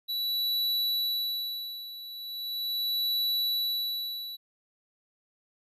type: tone with tremolo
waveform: square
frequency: 3939 Hz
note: B7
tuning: 5 cents flat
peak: -26 dBFS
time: 0.08-4.37 s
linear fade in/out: 20 ms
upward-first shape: sine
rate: 0.39 Hz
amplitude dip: 80%
effects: resampled to 32000 Hz